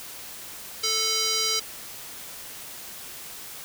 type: tone with band-pass filter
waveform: square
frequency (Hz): 440.1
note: A4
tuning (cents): 0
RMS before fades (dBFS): -25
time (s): 0.83-1.6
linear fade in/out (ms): 10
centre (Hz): 5100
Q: 2.8
effects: white hiss -40 dBFS RMS until 3.64 s